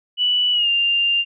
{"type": "tone with pitch glide", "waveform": "sine", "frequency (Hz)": [2960, 2794], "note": ["F#7", "F7"], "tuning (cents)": [0, 0], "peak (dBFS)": -15, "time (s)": [0.17, 1.25], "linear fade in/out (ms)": 50, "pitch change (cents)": -100, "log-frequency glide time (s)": [0.52, 0.69], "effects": []}